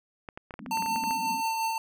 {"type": "clicks", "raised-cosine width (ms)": 0.5, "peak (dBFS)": -24, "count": 12, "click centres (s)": [0.288, 0.375, 0.508, 0.54, 0.592, 0.662, 0.773, 0.824, 0.861, 0.96, 1.038, 1.109]}
{"type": "band-pass noise", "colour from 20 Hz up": "white", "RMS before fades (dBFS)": -41, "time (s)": [0.59, 1.42], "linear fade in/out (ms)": 20, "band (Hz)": [170, 280], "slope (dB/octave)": 96}
{"type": "tone with tremolo", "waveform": "square", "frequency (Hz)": 898, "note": "A5", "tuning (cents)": 35, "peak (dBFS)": -26, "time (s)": [0.71, 1.78], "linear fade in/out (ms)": 2, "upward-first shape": "triangle", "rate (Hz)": 5.6, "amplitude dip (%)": 35}
{"effects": []}